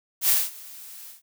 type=noise with ADSR envelope; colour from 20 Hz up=blue; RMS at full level=-18 dBFS; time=0.21-1.22 s; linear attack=80 ms; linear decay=210 ms; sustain=-24 dB; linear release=140 ms; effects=none